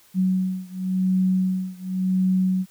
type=beating tone pair; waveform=sine; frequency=186 / 186.92 Hz; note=F#3 / F#3; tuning=+9 / +18 cents; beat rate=0.92 Hz; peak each=-22 / -23 dBFS; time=0.14-2.66 s; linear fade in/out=50 ms; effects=white hiss -55 dBFS RMS until 2.7 s